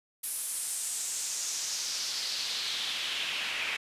pink noise with band-pass filter sweep, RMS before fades -34 dBFS, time 0.23-3.77 s, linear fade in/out 10 ms, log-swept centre 11000 to 2400 Hz, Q 2.6, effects resampled to 32000 Hz

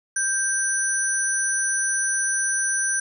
sine tone cluster, 1571 / 5960 / 9480 Hz, G6 / F#8 / D9, +3 / +12 / +15 cents, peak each -25 dBFS, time 0.16-3 s, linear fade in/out 5 ms, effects none

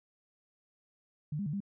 sine tone with pitch steps, 149.9 / 202.6 / 147.8 / 200.1 Hz, D3 / G#3 / D3 / G3, +36 / -43 / +11 / +36 cents, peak -32 dBFS, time 1.32-1.604 s, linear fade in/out 5 ms, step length 71 ms, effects none

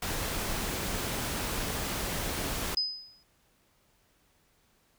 pink noise, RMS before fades -33 dBFS, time 0.02-2.75 s, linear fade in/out 5 ms
sine tone with exponential decay, 5020 Hz, D#8, 15 cents sharp, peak -23 dBFS, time 2.77-3.23 s, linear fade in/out 2 ms, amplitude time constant 100 ms
effects pink hiss -68 dBFS RMS until 4.98 s

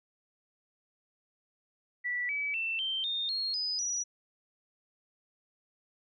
sine tone with pitch steps, 1959 / 2290 / 2676 / 3128 / 3656 / 4273 / 4994 / 5837 Hz, B6 / D7 / E7 / G7 / A#7 / C8 / D#8 / F#8, -15 / -44 / +25 / -4 / -34 / +36 / +6 / -24 cents, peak -30 dBFS, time 2.04-4.04 s, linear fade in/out 20 ms, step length 250 ms, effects none

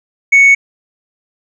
sine tone with tanh clipping, 2219 Hz, C#7, 1 cent sharp, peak -4 dBFS, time 0.32-0.55 s, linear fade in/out 10 ms, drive 1 dB, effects none

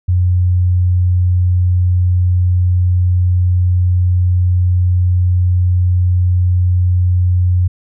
sine tone, 90 Hz, F#2, 47 cents flat, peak -9 dBFS, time 0.08-7.68 s, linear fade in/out 10 ms, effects none

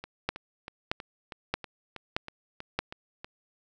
two click trains, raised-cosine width 0.3 ms, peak -23 / -11 dBFS, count 11 / 5, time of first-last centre 0.04-3.245 / 0.29-2.79 s, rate 3.12 / 1.6 Hz, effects none

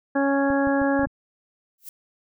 harmonic tone, 277.2 Hz, C#4, in tune, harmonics 1 / 2 / 3 / 4 / 5 / 6, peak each -21 / -24 / -28 / -34 / -35 / -29 dBFS, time 0.15-1.06 s, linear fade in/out 10 ms
clicks, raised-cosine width 5 ms, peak -24 dBFS, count 6, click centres 0.503 / 0.672 / 0.817 / 0.994 / 1.033 / 1.069 s
violet noise with exponential growth, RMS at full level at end -33 dBFS, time 1.78-1.89 s, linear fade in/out 2 ms, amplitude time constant 22 ms
effects none

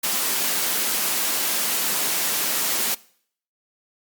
white high-pass noise, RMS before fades -23 dBFS, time 0.03-2.95 s, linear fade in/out 10 ms, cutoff 170 Hz, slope 24 dB/octave, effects noise-tail reverb RT60 0.6 s tail -22 dB re dry + Opus 48 kbps

